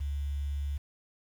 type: tone with quantisation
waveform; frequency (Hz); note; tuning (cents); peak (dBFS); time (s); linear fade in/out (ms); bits
sine; 71; C#2; +42; -30; 0-0.78; 10; 9
effects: none